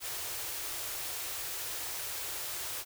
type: band-stop noise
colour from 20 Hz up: white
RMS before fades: -38 dBFS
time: 0-2.85 s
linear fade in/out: 50 ms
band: 140 to 300 Hz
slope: 96 dB/octave
effects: none